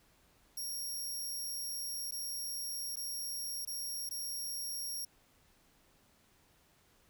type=tone with dropouts; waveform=15% pulse; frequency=5588 Hz; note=F8; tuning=in tune; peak=-32 dBFS; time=0.57-5.05 s; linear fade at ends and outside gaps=5 ms; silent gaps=2.111-2.121 / 2.958-2.968 / 3.651-3.673 / 4.092-4.109 s; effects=pink hiss -68 dBFS RMS until 7.09 s